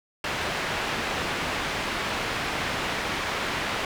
white low-pass noise, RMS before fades -29 dBFS, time 0.24-3.85 s, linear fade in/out 2 ms, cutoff 2400 Hz, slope 12 dB/octave, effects none

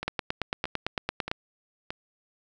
two click trains, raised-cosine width 0.3 ms, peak -11 / -17 dBFS, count 12 / 4, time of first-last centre 0.08-1.315 / 0.03-1.905 s, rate 8.91 / 1.6 Hz, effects none

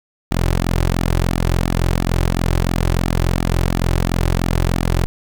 sawtooth tone with flanger, 43.47 Hz, F1, 7 cents flat, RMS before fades -17 dBFS, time 0.31-5.06 s, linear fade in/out 0 ms, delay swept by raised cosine 1.9 to 4.4 ms, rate 2.9 Hz, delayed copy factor -0.7, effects none

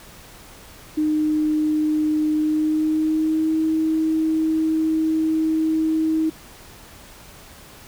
sine tone with pitch glide, 306.5 to 317.3 Hz, D#4 to D#4, -26 to +34 cents, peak -17 dBFS, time 0.97-6.3 s, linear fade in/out 10 ms, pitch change +60 cents, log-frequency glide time 2.37-3.55 s, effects pink hiss -44 dBFS RMS until 7.87 s

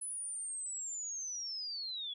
sine linear sweep, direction down, 10140 to 3322 Hz, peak -38 dBFS, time 0.01-2.14 s, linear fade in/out 10 ms, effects none

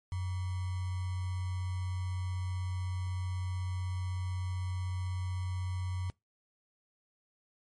sine tone with sample-and-hold, 91.6 Hz, F#2, 17 cents flat, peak -32 dBFS, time 0.12-6.1 s, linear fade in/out 0 ms, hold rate 1050 Hz, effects noise-tail reverb RT60 0.2 s tail -24 dB re dry + MP3 48 kbps

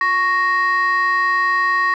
sine tone pair together, 1108.7 / 1864.6 Hz, C#6 / A#6, 0 / 0 cents, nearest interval major sixth, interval 900 cents, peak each -15 dBFS, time 0.01-1.94 s, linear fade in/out 2 ms, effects tanh soft clip ceiling -11 dBFS

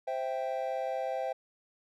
triangle chord, C major, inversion none, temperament equal, 523.3 / 659.3 / 784 Hz, C5 / E5 / G5, 0 / 0 / 0 cents, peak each -33 / -34 / -34 dBFS, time 0.07-1.33 s, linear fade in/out 10 ms, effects none

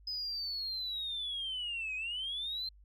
sine linear two-way sweep, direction down then up, 5060 to 2489 to 4163 Hz, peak -34 dBFS, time 0.07-2.69 s, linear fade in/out 5 ms, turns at 1.95 s, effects tanh soft clip ceiling -31 dBFS + added 50 Hz sine -56 dBFS peak until 2.84 s

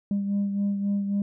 sine beating tone pair, 200.5 / 204.2 Hz, G3 / G#3, +39 / -29 cents, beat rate 3.7 Hz, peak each -22 / -31 dBFS, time 0.11-1.22 s, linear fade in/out 2 ms, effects tanh soft clip ceiling -20 dBFS

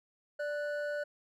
triangle tone pair together, 587.3 / 1480 Hz, D5 / F#6, 0 / 0 cents, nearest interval octave + major third, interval 1600 cents, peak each -32 / -38 dBFS, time 0.39-1.04 s, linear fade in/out 10 ms, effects none

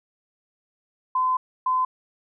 sine tone bursts at uneven times, 1023 Hz, C6, 39 cents flat, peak -19 dBFS, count 2, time 1.15-1.37 / 1.66-1.85 s, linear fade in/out 5 ms, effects none

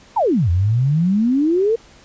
sine exponential two-way sweep, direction down then up, 994 to 82.7 to 470.5 Hz, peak -13 dBFS, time 0.16-1.76 s, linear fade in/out 10 ms, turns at 0.5 s, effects pink hiss -47 dBFS RMS until 2.04 s + resampled to 16000 Hz

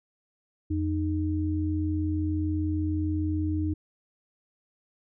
sine tone pair together, 86.7 / 308.2 Hz, F2 / D#4, -12 / -16 cents, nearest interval octave + minor seventh, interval 2196 cents, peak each -27 / -28 dBFS, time 0.7-3.74 s, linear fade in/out 10 ms, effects none

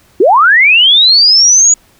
sine linear sweep, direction up, 318.5 to 6890 Hz, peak -3 dBFS, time 0.2-1.74 s, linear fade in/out 5 ms, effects pink hiss -48 dBFS RMS until 1.99 s

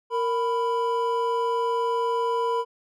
triangle tone pair together, 464.1 / 992 Hz, A#4 / B5, -8 / +7 cents, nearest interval octave + minor second, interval 1315 cents, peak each -23 dBFS, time 0.1-2.65 s, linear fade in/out 50 ms, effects none

